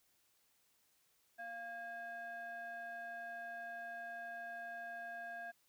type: ring-modulated tone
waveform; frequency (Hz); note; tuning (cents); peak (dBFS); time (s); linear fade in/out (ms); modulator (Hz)
triangle; 466.2; A#4; 0; -39; 1.38-5.52; 20; 1160
effects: white hiss -75 dBFS RMS until 5.68 s